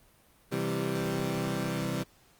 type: chord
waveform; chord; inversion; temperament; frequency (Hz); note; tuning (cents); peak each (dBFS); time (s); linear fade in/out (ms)
20% pulse; C major; none; equal; 130.81 / 164.81 / 196; C3 / E3 / G3; 0 / 0 / 0; -29; 0.51-2.04; 20
effects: pink hiss -62 dBFS RMS until 2.39 s + Opus 32 kbps